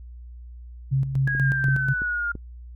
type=tone with tremolo; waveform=sine; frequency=134.9 Hz; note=C#3; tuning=47 cents flat; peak=-18 dBFS; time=0.91-1.94 s; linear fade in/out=20 ms; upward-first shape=square; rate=4.1 Hz; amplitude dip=60%
type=exponential sweep; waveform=sine; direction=down; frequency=1661.2 to 1404 Hz; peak=-23 dBFS; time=1.27-2.32 s; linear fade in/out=5 ms
type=click train; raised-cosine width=3 ms; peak=-22 dBFS; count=4; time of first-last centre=1.35-2.353 s; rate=2.99 Hz
effects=noise-tail reverb RT60 0.1 s tail -26 dB re dry + added 60 Hz sine -38 dBFS peak until 2.75 s